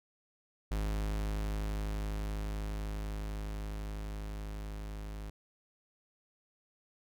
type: tone with level ramp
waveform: 45% pulse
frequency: 51.91 Hz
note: G#1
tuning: in tune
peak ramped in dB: -31 to -40 dBFS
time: 0.71-5.3 s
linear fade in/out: 5 ms
effects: none